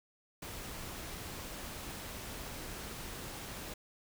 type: noise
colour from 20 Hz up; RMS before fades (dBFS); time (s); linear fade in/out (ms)
pink; -44; 0.42-3.74; 5
effects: none